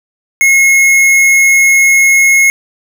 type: tone with tanh clipping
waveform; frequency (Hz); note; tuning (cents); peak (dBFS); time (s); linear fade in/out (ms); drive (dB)
sine; 2167; C#7; -40; -6; 0.41-2.5; 0; 18
effects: none